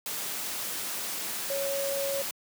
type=tone in noise; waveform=sine; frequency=554.4 Hz; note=C#5; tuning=in tune; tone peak=-29 dBFS; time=1.5-2.22 s; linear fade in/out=2 ms; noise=white; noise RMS=-34 dBFS; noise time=0.06-2.31 s; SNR=+2 dB; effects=high-pass 150 Hz 12 dB/octave